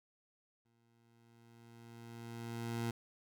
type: tone with exponential growth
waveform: 20% pulse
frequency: 116.54 Hz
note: A#2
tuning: in tune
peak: -30 dBFS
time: 0.65-2.91 s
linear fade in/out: 5 ms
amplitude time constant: 490 ms
effects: none